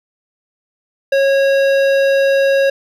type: tone with hard clipping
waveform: triangle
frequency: 548 Hz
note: C#5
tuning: 20 cents flat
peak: -12 dBFS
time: 1.12-2.7 s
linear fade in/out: 5 ms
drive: 17 dB
effects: none